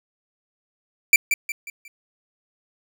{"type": "tone with echo", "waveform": "45% pulse", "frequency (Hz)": 2343, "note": "D7", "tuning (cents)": -5, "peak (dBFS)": -9, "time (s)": [1.13, 1.16], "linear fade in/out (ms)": 2, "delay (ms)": 180, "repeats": 4, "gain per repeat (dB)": -8, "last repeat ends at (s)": 1.88, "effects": []}